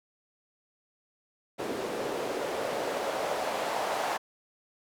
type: noise with band-pass filter sweep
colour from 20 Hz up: white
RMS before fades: -32 dBFS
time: 1.58-4.18 s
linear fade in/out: 20 ms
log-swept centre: 380 to 760 Hz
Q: 2.1
effects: none